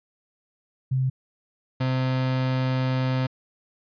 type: tone pair in turn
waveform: sine / 35% pulse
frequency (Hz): 130.81 / 129.68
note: C3 / C3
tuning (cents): 0 / -15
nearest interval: unison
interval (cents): 15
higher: first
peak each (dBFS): -20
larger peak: neither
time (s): 0.91-1.1 / 1.8-3.27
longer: second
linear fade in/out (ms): 10
effects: resampled to 11025 Hz